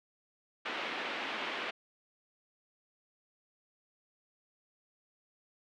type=band-pass noise; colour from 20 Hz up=white; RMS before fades=-38 dBFS; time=0.65-1.71 s; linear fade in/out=10 ms; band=230 to 3000 Hz; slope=24 dB/octave; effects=none